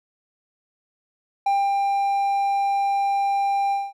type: tone with ADSR envelope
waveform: triangle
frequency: 795 Hz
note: G5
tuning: 24 cents sharp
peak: -15 dBFS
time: 1.46-3.93 s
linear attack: 6 ms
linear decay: 240 ms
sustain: -2 dB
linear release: 210 ms
effects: none